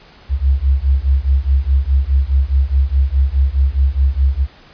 sine beating tone pair, 65.41 / 70.21 Hz, C2 / C#2, 0 / +23 cents, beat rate 4.8 Hz, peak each -14 dBFS, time 0.29-4.47 s, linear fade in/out 50 ms, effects pink hiss -44 dBFS RMS until 4.73 s + resampled to 11025 Hz

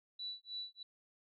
sine tone with tremolo, 3951 Hz, B7, in tune, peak -39 dBFS, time 0.19-0.83 s, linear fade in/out 5 ms, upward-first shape sine, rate 3.2 Hz, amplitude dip 100%, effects none

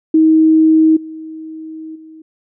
sine tone with level steps, 317.1 Hz, D#4, 33 cents sharp, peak -6 / -26 / -34 dBFS, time 0.14-2.22 s, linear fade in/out 5 ms, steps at 0.96 / 1.95 s, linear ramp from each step 10 ms, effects none

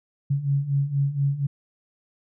sine beating tone pair, 137.5 / 141.7 Hz, C#3 / C#3, -14 / +38 cents, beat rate 4.2 Hz, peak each -26 / -22 dBFS, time 0.3-1.47 s, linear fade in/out 10 ms, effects none

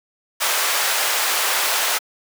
pink high-pass noise, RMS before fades -20 dBFS, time 0.4-1.99 s, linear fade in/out 20 ms, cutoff 780 Hz, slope 12 dB/octave, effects high-pass 400 Hz 12 dB/octave

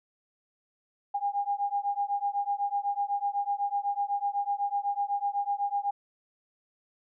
sine beating tone pair, 805 / 813 Hz, G5 / G#5, +46 / -37 cents, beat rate 8 Hz, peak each -30 dBFS, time 1.14-5.91 s, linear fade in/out 10 ms, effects none

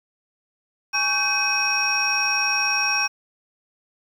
sine tone cluster, 832 / 1123 / 1544 / 2530 / 5580 Hz, G#5 / C#6 / G6 / D#7 / F8, +3 / +22 / -27 / +28 / -2 cents, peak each -29 / -29 / -26 / -22 / -23 dBFS, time 0.93-3.08 s, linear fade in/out 20 ms, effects tanh soft clip ceiling -11 dBFS + 8-bit

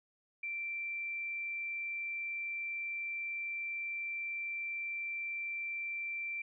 sine tone, 2349 Hz, D7, in tune, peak -36 dBFS, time 0.43-6.42 s, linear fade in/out 5 ms, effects none

